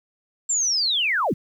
sine linear sweep, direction down, 7500 to 88.7 Hz, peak -19 dBFS, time 0.49-1.34 s, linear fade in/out 10 ms, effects 9-bit

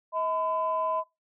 sine tone pair together, 638 / 1011.7 Hz, D#5 / B5, +43 / +41 cents, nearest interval minor sixth, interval 798 cents, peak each -29 / -27 dBFS, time 0.12-1.04 s, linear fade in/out 50 ms, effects noise-tail reverb RT60 0.2 s tail -19 dB re dry + tanh soft clip ceiling -18 dBFS

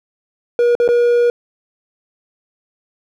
triangle tone with dropouts, 478.9 Hz, A#4, 47 cents sharp, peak -8 dBFS, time 0.59-1.3 s, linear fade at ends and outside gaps 1 ms, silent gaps 0.752-0.8 / 0.878-0.888 s, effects none

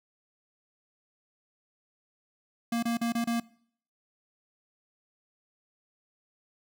square tone with dropouts, 233.3 Hz, A#3, 2 cents sharp, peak -27 dBFS, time 2.72-3.4 s, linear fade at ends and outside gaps 5 ms, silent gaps 2.827-2.853 / 2.972-3.013 / 3.123-3.15 / 3.243-3.272 s, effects noise-tail reverb RT60 0.6 s tail -22 dB re dry

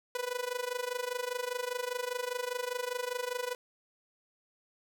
sawtooth tone with amplitude modulation, 494.7 Hz, B4, 3 cents sharp, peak -26 dBFS, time 0.15-3.55 s, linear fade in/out 2 ms, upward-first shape sine, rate 25 Hz, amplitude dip 85%, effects none

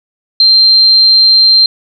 sine tone, 4155 Hz, C8, 13 cents flat, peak -3 dBFS, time 0.4-1.66 s, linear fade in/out 2 ms, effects none

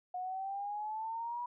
sine exponential sweep, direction up, 723 to 976 Hz, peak -36 dBFS, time 0.14-1.46 s, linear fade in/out 5 ms, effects none

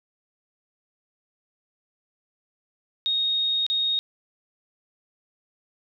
sine tone with dropouts, 3729 Hz, A#7, in tune, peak -21 dBFS, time 3.06-3.99 s, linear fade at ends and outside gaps 0 ms, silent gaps 3.665-3.7 s, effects none

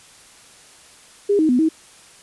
sine tone with pitch steps, 405.6 / 314.2 / 248.7 / 318.5 Hz, G#4 / D#4 / B3 / D#4, -41 / +17 / +12 / +41 cents, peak -13 dBFS, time 1.29-1.69 s, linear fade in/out 10 ms, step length 100 ms, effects white hiss -47 dBFS RMS until 2.22 s + resampled to 24000 Hz

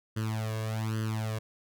sawtooth tone with flanger, 110 Hz, A2, in tune, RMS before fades -32 dBFS, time 0.16-1.39 s, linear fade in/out 10 ms, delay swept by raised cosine 0.64 to 1.84 ms, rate 1.2 Hz, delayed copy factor +0.9, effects none

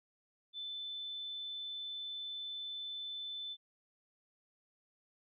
sine tone, 3520 Hz, A7, in tune, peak -40 dBFS, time 0.53-3.57 s, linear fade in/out 50 ms, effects none

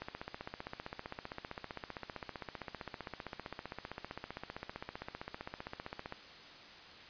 click train, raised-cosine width 0.5 ms, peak -26 dBFS, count 95, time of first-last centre 0.02-6.124 s, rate 15.4 Hz, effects white hiss -53 dBFS RMS until 7.09 s + resampled to 11025 Hz

